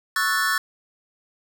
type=chord; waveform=square; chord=F# minor seventh; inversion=second; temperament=equal; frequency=1108.7 / 1318.5 / 1480 / 1760 Hz; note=C#6 / E6 / F#6 / A6; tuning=0 / 0 / 0 / 0 cents; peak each=-28 / -29 / -26 / -24 dBFS; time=0.16-0.58 s; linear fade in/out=2 ms; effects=none